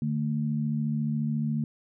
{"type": "tone pair together", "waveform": "sine", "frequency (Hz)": [149, 223.2], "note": ["D3", "A3"], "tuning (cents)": [25, 25], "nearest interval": "perfect fifth", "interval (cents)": 700, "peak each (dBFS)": [-28, -28], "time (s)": [0.02, 1.64], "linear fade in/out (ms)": 2, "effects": []}